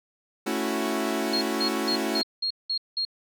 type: chord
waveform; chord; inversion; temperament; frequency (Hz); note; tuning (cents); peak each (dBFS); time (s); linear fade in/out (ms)
sawtooth; F# minor seventh; first; equal; 220 / 277.2 / 329.6 / 370; A3 / C#4 / E4 / F#4; 0 / 0 / 0 / 0; -27; 0.46-2.22; 10
type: tone bursts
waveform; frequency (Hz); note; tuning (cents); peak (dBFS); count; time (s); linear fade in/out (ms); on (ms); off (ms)
sine; 4273; C8; +36; -24; 7; 1.33-3.051; 5; 83; 190
effects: none